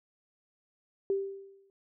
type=tone with exponential decay; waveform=sine; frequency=392 Hz; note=G4; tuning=in tune; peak=-24 dBFS; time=1.1-1.7 s; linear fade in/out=1 ms; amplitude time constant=130 ms; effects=none